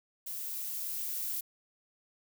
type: noise with level ramp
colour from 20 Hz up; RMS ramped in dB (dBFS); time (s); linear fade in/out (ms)
violet; -39 to -35; 0.26-1.41; 10
effects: none